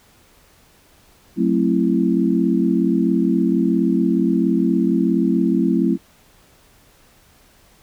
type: chord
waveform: sine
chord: F# half-diminished seventh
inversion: none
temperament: just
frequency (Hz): 185 / 222 / 266.4 / 333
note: F#3 / A3 / C4 / E4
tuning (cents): 0 / +16 / +31 / +18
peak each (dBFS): -20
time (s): 1.36-5.98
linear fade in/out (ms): 50
effects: pink hiss -53 dBFS RMS until 7.82 s